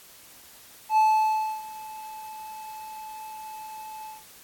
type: tone with ADSR envelope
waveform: triangle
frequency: 869 Hz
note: A5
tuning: 22 cents flat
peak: -14 dBFS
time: 0.89-4.24 s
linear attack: 81 ms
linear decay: 650 ms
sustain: -21 dB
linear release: 150 ms
effects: white hiss -50 dBFS RMS until 4.43 s + AAC 64 kbps